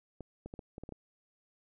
clicks, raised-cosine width 2 ms, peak -30 dBFS, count 8, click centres 0.207 / 0.46 / 0.539 / 0.592 / 0.781 / 0.836 / 0.891 / 0.923 s, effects none

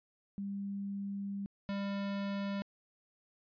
sine / square tone pair in turn, 199.1 / 199.1 Hz, G3 / G3, +27 / +27 cents, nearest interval unison, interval 0 cents, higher neither, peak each -36 / -35 dBFS, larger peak second, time 0.38-1.46 / 1.69-2.62 s, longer first, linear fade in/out 0 ms, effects resampled to 11025 Hz

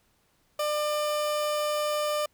30% pulse tone, 598 Hz, D5, 31 cents sharp, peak -23 dBFS, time 0.59-2.26 s, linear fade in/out 5 ms, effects pink hiss -68 dBFS RMS until 2.33 s

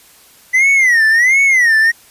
triangle tone with vibrato, 1975.5 Hz, B6, in tune, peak -6 dBFS, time 0.53-1.92 s, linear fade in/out 20 ms, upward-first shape sine, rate 1.4 Hz, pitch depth 200 cents each way, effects white hiss -45 dBFS RMS until 2.1 s + resampled to 32000 Hz

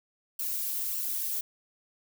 violet noise with flanger, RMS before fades -32 dBFS, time 0.39-1.41 s, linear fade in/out 5 ms, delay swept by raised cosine 0.68 to 3.38 ms, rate 1.7 Hz, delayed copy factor +0.6, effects none

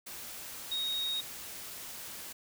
sine tone in noise, 3755 Hz, A#7, 12 cents sharp, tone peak -31 dBFS, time 0.71-1.21 s, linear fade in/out 10 ms, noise white, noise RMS -44 dBFS, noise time 0.06-2.33 s, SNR +10 dB, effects none

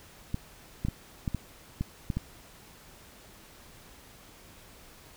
clicks, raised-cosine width 5 ms, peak -17 dBFS, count 8, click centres 0.344 / 0.85 / 0.885 / 1.278 / 1.347 / 1.81 / 2.102 / 2.17 s, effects pink hiss -53 dBFS RMS until 5.16 s

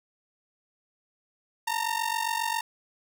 sawtooth ring-modulated tone, 916 Hz, A#5, 31 cents flat, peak -20 dBFS, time 1.67-2.61 s, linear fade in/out 5 ms, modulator 23.7 Hz, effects none

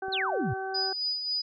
harmonic tone, 382.9 Hz, G4, 41 cents flat, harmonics 1 / 2 / 3 / 4, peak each -35 / -34 / -48 / -38 dBFS, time 0.02-0.93 s, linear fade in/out 5 ms
click, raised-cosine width 2 ms, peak -33 dBFS, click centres 0.083 s
sine exponential sweep, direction down, 4411 to 96.3 Hz, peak -27 dBFS, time 0.12-0.54 s, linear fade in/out 10 ms
sine tone with tremolo, 4955 Hz, D#8, 8 cents flat, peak -26 dBFS, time 0.74-1.42 s, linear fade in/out 10 ms, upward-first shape sine, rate 3.7 Hz, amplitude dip 50%
effects none

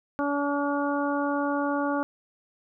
harmonic tone, 285.8 Hz, D4, 47 cents flat, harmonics 1 / 2 / 3 / 4 / 5, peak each -27 / -30 / -32 / -33 / -34 dBFS, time 0.19-2.03 s, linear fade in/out 0 ms, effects none

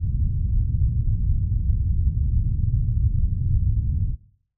white low-pass noise, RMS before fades -21 dBFS, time 0-4.16 s, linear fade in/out 50 ms, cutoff 110 Hz, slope 24 dB/octave, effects noise-tail reverb RT60 0.6 s tail -18 dB re dry

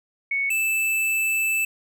sine / square tone pair in turn, 2217 / 2636 Hz, C#7 / E7, 0 / -1 cents, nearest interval minor third, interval 299 cents, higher second, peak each -21 dBFS, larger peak neither, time 0.31-0.5 / 0.5-1.65 s, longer second, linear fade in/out 5 ms, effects none

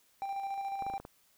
triangle tone with tremolo, 788 Hz, G5, 9 cents sharp, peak -31 dBFS, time 0.22-0.98 s, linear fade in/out 0 ms, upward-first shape square, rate 14 Hz, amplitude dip 35%
clicks, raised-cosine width 1 ms, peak -30 dBFS, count 6, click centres 0.823 / 0.866 / 0.9 / 0.938 / 1 / 1.051 s
effects white hiss -68 dBFS RMS until 1.37 s

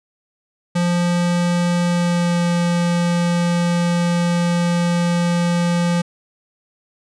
square tone with pitch glide, 174.61 to 173.2 Hz, F3 to F3, 0 to -14 cents, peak -16 dBFS, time 0.75-6.02 s, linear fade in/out 10 ms, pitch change -14 cents, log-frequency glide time 1.85-2.42 s, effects resampled to 22050 Hz

